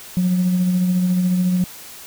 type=tone with tremolo; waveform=sine; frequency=181.3 Hz; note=F#3; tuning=35 cents flat; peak=-12 dBFS; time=0.17-1.64 s; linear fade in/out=0 ms; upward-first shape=sine; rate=14 Hz; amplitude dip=35%; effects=tanh soft clip ceiling -11 dBFS + white hiss -38 dBFS RMS until 2.06 s